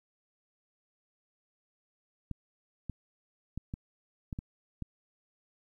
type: clicks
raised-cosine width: 5 ms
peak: -24 dBFS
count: 7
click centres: 2.313 / 2.897 / 3.576 / 3.739 / 4.328 / 4.389 / 4.823 s
effects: 11-bit